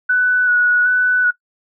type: tone with vibrato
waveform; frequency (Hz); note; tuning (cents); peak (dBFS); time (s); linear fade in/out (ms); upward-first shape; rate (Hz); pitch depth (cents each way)
sine; 1478; F#6; -2; -11; 0.09-1.31; 10; square; 1.3; 17
effects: noise-tail reverb RT60 0.1 s tail -19 dB re dry